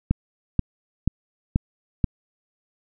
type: click train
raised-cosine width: 5 ms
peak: -6 dBFS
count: 5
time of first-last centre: 0.11-2.042 s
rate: 2.07 Hz
effects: none